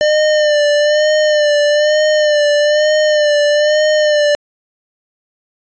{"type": "tone with vibrato", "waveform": "square", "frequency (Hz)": 600, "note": "D5", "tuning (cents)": 37, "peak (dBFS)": -10, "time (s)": [0.01, 4.35], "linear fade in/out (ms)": 0, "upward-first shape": "sine", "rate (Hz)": 1.1, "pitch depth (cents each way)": 37, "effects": ["resampled to 16000 Hz"]}